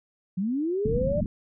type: linear sweep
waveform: sine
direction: up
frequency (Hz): 174.61 to 610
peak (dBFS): -24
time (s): 0.37-1.21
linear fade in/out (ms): 10
type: low-pass noise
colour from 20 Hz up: white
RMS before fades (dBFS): -28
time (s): 0.85-1.26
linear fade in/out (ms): 2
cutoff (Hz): 250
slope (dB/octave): 48
effects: none